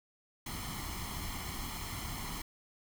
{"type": "noise with comb filter", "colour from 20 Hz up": "pink", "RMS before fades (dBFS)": -40, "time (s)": [0.46, 2.42], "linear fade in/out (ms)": 5, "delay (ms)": 0.95, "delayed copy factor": 0.7, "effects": []}